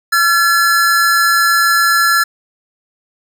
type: tone pair together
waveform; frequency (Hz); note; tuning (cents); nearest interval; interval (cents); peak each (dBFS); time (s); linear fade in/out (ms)
square; 1362 / 1708.5; F6 / G#6; -44 / +49; major third; 393; -13; 0.12-2.24; 10
effects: none